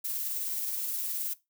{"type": "noise with tremolo", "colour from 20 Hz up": "violet", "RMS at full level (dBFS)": -32, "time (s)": [0.04, 1.34], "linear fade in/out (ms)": 10, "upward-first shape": "sine", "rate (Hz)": 19, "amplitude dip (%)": 25, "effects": ["noise-tail reverb RT60 0.2 s tail -18 dB re dry"]}